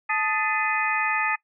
sine tone cluster, 870 / 1248 / 1761 / 2039 / 2490 Hz, A5 / D#6 / A6 / C7 / D#7, -20 / +5 / +1 / -45 / +1 cents, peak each -28 dBFS, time 0.09-1.36 s, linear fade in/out 10 ms, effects noise-tail reverb RT60 0.1 s tail -22 dB re dry

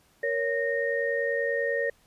sine tone cluster, 466.9 / 557 / 1851 Hz, A#4 / C#5 / A#6, +3 / +8 / -13 cents, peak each -29 dBFS, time 0.23-1.9 s, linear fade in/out 5 ms, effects pink hiss -63 dBFS RMS until 2.06 s + resampled to 32000 Hz

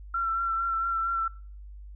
sine tone with vibrato, 1353 Hz, E6, 45 cents sharp, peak -25 dBFS, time 0.14-1.28 s, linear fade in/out 5 ms, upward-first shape sine, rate 4.4 Hz, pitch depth 25 cents each way, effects noise-tail reverb RT60 0.5 s tail -25 dB re dry + added 50 Hz sine -41 dBFS peak until 1.95 s

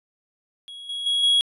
triangle tone with level steps, 3322 Hz, G#7, in tune, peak -35 / -26 / -18 / -14 dBFS, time 0.68-1.41 s, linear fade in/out 0 ms, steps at 0.89 / 1.06 / 1.23 s, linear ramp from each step 5 ms, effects resampled to 32000 Hz

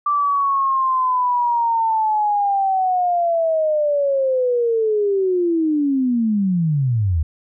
sine linear sweep, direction down, 1174.7 to 73.5 Hz, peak -15 dBFS, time 0.06-7.23 s, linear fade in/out 5 ms, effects none

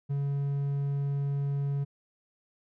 triangle tone, 140.7 Hz, C#3, 26 cents sharp, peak -25 dBFS, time 0.09-1.85 s, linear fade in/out 20 ms, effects none

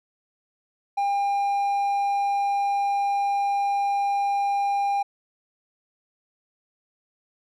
triangle tone, 802 Hz, G5, 39 cents sharp, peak -19 dBFS, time 0.97-5.03 s, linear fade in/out 10 ms, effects none

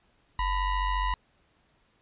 square ring-modulated tone, 476.8 Hz, A#4, 39 cents sharp, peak -23 dBFS, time 0.39-1.14 s, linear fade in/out 2 ms, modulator 524 Hz, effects pink hiss -67 dBFS RMS until 2.01 s + resampled to 8000 Hz

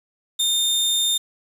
sawtooth tone, 3633 Hz, A#7, 45 cents flat, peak -15 dBFS, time 0.39-1.18 s, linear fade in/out 10 ms, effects resampled to 32000 Hz + 7-bit

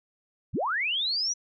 sine linear sweep, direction up, 39.1 to 5950 Hz, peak -25 dBFS, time 0.53-1.34 s, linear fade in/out 20 ms, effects none

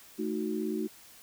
sine chord, D# diminished, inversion second, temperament equal with one note detuned, 220 / 312.9 / 370 Hz, A3 / D#4 / F#4, 0 / +10 / 0 cents, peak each -34 dBFS, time 0.18-0.88 s, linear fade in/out 20 ms, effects white hiss -54 dBFS RMS until 1.22 s

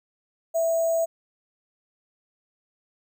sine tone with sample-and-hold, 659.3 Hz, E5, in tune, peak -20 dBFS, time 0.54-1.06 s, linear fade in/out 20 ms, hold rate 7350 Hz, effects none

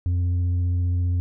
triangle tone with tanh clipping, 88.5 Hz, F2, 23 cents sharp, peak -20 dBFS, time 0.06-1.2 s, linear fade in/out 0 ms, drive 8 dB, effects none

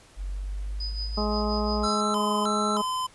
sine linear sweep, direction up, 46.25 to 58.27 Hz, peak -29 dBFS, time 0.16-1.89 s, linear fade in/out 50 ms
sine tone with tremolo, 4978 Hz, D#8, in tune, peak -31 dBFS, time 0.8-2.01 s, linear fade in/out 5 ms, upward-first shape sine, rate 5.7 Hz, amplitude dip 70%
harmonic tone, 210 Hz, G#3, 19 cents sharp, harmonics 1 / 2 / 3 / 4 / 5 / 6, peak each -28 / -31 / -33 / -34 / -35 / -36 dBFS, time 1.17-2.82 s, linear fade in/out 10 ms
square tone with vibrato, 1168 Hz, D6, 10 cents flat, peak -27 dBFS, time 1.83-3.07 s, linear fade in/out 10 ms, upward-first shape square, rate 1.6 Hz, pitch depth 230 cents each way
effects pink hiss -54 dBFS RMS until 3.14 s + resampled to 24000 Hz

